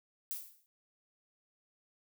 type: noise with exponential decay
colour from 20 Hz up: violet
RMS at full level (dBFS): -36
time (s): 0.31-0.66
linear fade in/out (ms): 0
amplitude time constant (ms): 74
effects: none